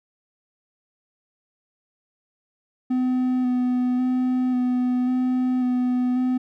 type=tone with vibrato; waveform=triangle; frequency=251.7 Hz; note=B3; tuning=33 cents sharp; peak=-17 dBFS; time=2.9-6.38 s; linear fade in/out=10 ms; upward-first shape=square; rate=0.92 Hz; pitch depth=14 cents each way; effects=none